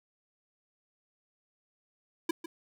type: tone with echo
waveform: square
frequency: 331.1 Hz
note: E4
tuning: 8 cents sharp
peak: -26 dBFS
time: 2.29-2.31 s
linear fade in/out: 5 ms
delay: 150 ms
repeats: 1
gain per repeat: -12 dB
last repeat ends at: 2.46 s
effects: none